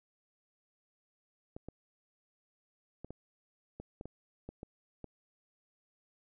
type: clicks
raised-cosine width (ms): 2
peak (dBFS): -30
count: 10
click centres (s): 1.565 / 1.686 / 3.046 / 3.106 / 3.8 / 4.011 / 4.056 / 4.49 / 4.631 / 5.043
effects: none